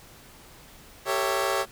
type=chord; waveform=20% pulse; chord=G diminished seventh; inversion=none; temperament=equal with one note detuned; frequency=392 / 454.2 / 554.4 / 659.3 Hz; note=G4 / Bb4 / Db5 / Fb5; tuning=0 / -45 / 0 / 0 cents; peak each=-24 / -27 / -23 / -26 dBFS; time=1.05-1.66 s; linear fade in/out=50 ms; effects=pink hiss -50 dBFS RMS until 1.71 s